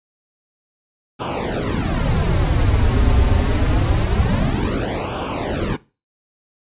brown noise with flanger, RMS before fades -18 dBFS, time 1.19-5.77 s, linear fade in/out 20 ms, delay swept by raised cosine 0.5 to 6.2 ms, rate 0.25 Hz, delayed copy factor -1, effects noise-tail reverb RT60 0.3 s tail -19 dB re dry + resampled to 8000 Hz

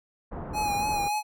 pink low-pass noise, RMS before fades -36 dBFS, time 0.31-1.09 s, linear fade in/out 20 ms, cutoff 1200 Hz, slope 24 dB/octave
square tone with vibrato, 830.6 Hz, G#5, in tune, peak -26 dBFS, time 0.53-1.23 s, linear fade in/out 50 ms, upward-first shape sine, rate 3.5 Hz, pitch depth 38 cents each way
effects none

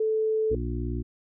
sine tone, 437.4 Hz, A4, 10 cents flat, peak -22 dBFS, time 0-0.55 s, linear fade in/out 5 ms
harmonic tone, 59.8 Hz, A#1, 45 cents sharp, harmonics 1 / 2 / 4 / 5 / 6, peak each -30 / -33 / -36 / -37 / -38 dBFS, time 0.5-1.03 s, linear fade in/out 20 ms
effects none

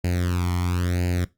sawtooth tone with flanger, 88.8 Hz, F2, 29 cents sharp, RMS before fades -23 dBFS, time 0.04-1.25 s, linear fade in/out 5 ms, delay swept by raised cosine 0.43 to 0.94 ms, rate 0.98 Hz, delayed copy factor +0.9, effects noise-tail reverb RT60 0.2 s tail -19 dB re dry + Opus 48 kbps

